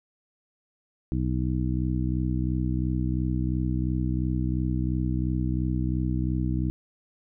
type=harmonic tone; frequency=62.9 Hz; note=B1; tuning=32 cents sharp; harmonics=1 / 2 / 3 / 4 / 5; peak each=-28 / -28 / -31 / -34 / -32 dBFS; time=1.12-6.7 s; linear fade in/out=0 ms; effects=none